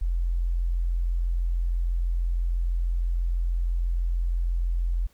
sine tone, 43.08 Hz, F1, 23 cents flat, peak -22 dBFS, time 0.01-5.07 s, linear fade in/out 10 ms, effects pink hiss -63 dBFS RMS until 5.13 s

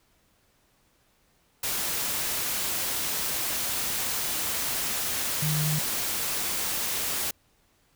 sine tone in noise, 152.2 Hz, D#3, 38 cents flat, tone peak -25 dBFS, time 5.42-5.79 s, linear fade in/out 5 ms, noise white, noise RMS -29 dBFS, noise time 1.63-7.31 s, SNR +1 dB, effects pink hiss -66 dBFS RMS until 7.95 s

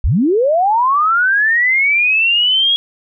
sine linear sweep, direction up, 38.94 to 3322 Hz, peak -10 dBFS, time 0.04-2.76 s, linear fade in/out 0 ms, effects none

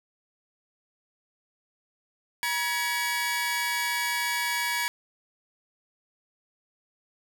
sawtooth tone cluster, 960 / 1681 / 2267 Hz, B5 / G#6 / C#7, -49 / +20 / +38 cents, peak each -27 dBFS, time 2.43-4.88 s, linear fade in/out 0 ms, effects none

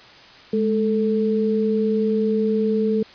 sine tone pair together, 210.5 / 440.6 Hz, G#3 / A4, +24 / +2 cents, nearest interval octave + minor second, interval 1278 cents, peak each -20 dBFS, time 0.53-3.03 s, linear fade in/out 5 ms, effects white hiss -45 dBFS RMS until 3.14 s + resampled to 11025 Hz

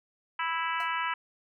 harmonic tone, 329.1 Hz, E4, 3 cents flat, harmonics 3 / 4 / 5 / 6 / 7 / 8 / 9, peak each -32 / -34 / -36 / -38 / -39 / -40 / -41 dBFS, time 0.39-1.14 s, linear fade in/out 5 ms
40% pulse tone with exponential decay, 698.5 Hz, F5, in tune, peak -38 dBFS, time 0.8-0.93 s, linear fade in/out 2 ms, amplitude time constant 28 ms
effects none

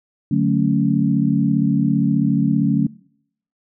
sine chord, D major seventh, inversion none, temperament equal, 146.83 / 185 / 220 / 277.2 Hz, D3 / F#3 / A3 / C#4, 0 / 0 / 0 / 0 cents, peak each -20 dBFS, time 0.31-2.87 s, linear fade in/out 5 ms, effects noise-tail reverb RT60 0.7 s tail -24 dB re dry

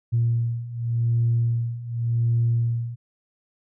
sine beating tone pair, 116.54 / 117.42 Hz, A#2 / A#2, 0 / +13 cents, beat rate 0.88 Hz, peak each -24 / -21 dBFS, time 0.12-2.96 s, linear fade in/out 20 ms, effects tanh soft clip ceiling -13 dBFS

